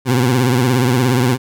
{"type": "tone with vibrato", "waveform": "20% pulse", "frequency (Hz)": 125.5, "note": "B2", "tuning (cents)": 28, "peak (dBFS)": -7, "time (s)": [0.05, 1.38], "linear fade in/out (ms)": 50, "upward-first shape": "triangle", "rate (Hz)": 17, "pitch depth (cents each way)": 130, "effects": []}